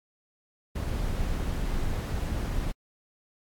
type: noise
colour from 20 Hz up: brown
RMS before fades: -29 dBFS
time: 0.75-2.72 s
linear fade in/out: 10 ms
effects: AAC 64 kbps